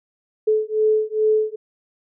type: beating tone pair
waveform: sine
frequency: 430.9 / 433.3 Hz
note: A4 / A4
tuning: -36 / -27 cents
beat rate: 2.4 Hz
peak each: -19 dBFS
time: 0.47-1.56 s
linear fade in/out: 10 ms
effects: none